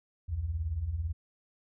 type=beating tone pair; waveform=sine; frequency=65.41 / 83.41 Hz; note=C2 / E2; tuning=0 / +21 cents; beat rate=18 Hz; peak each=-37 / -31 dBFS; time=0.28-1.13 s; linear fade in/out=20 ms; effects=none